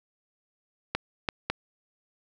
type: clicks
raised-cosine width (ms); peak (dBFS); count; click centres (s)
0.3; -10; 3; 0.95 / 1.288 / 1.5
effects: none